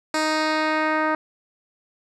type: tone with low-pass filter sweep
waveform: 10% pulse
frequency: 311.1 Hz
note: D#4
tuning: in tune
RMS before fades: -22 dBFS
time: 0.14-1.15 s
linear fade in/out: 2 ms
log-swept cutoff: 7800 to 1500 Hz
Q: 1.2
effects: none